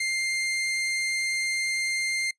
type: tone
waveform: sawtooth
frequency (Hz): 2103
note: C7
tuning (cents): +8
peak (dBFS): -22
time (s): 0-2.31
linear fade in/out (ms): 5
effects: noise-tail reverb RT60 0.1 s tail -21 dB re dry + resampled to 24000 Hz